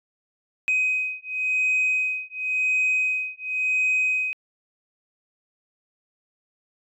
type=beating tone pair; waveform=sine; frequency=2516 / 2516.93 Hz; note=D#7 / D#7; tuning=+19 / +19 cents; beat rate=0.93 Hz; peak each=-23 dBFS; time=0.68-4.33 s; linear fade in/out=0 ms; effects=tanh soft clip ceiling -16 dBFS